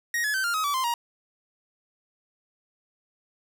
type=tone with pitch steps; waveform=45% pulse; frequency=1879 / 1703.3 / 1544 / 1399.6 / 1268.7 / 1150 / 1042.4 / 944.9 Hz; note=A#6 / G#6 / G6 / F6 / D#6 / D6 / C6 / A#5; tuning=+13 / +43 / -27 / +3 / +33 / -37 / -7 / +23 cents; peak=-24 dBFS; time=0.14-0.94 s; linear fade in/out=2 ms; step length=100 ms; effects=none